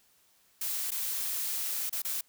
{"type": "noise with dropouts", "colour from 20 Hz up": "blue", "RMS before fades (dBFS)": -33, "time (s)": [0.61, 2.21], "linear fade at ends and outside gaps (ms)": 5, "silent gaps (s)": [[0.907, 0.916], [1.896, 1.926], [2.02, 2.048]], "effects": ["white hiss -66 dBFS RMS until 2.28 s"]}